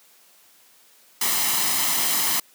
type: noise with comb filter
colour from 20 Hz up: white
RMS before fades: -22 dBFS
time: 1.21-2.4 s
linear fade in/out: 5 ms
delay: 0.99 ms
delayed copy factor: +0.55
effects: white hiss -55 dBFS RMS until 2.54 s + high-pass 200 Hz 12 dB/octave